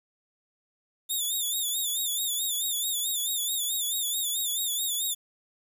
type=tone with vibrato; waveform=10% pulse; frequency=3583 Hz; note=A7; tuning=31 cents sharp; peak=-20 dBFS; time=1.09-5.15 s; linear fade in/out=20 ms; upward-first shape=sine; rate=4.6 Hz; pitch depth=100 cents each way; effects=9-bit